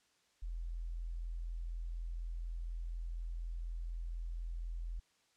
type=tone; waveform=sine; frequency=42.06 Hz; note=E1; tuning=36 cents sharp; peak=-38 dBFS; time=0.42-5 s; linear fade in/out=10 ms; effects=white hiss -73 dBFS RMS until 5.36 s + low-pass 7000 Hz 12 dB/octave